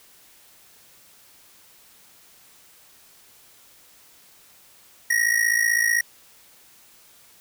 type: ring-modulated tone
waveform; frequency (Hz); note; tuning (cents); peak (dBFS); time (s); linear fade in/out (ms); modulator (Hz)
square; 1891; A#6; +24; -16; 5.1-6.01; 5; 27.9
effects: white hiss -53 dBFS RMS until 7.4 s